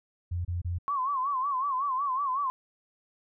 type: tone bursts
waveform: sine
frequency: 87.6 Hz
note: F2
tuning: 6 cents sharp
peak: -28 dBFS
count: 3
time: 0.31-0.786 s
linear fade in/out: 10 ms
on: 140 ms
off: 28 ms
type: tone with vibrato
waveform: sine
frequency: 1082 Hz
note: C#6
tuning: 42 cents flat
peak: -26 dBFS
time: 0.88-2.5 s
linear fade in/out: 0 ms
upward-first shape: sine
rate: 5.4 Hz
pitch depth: 120 cents each way
effects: none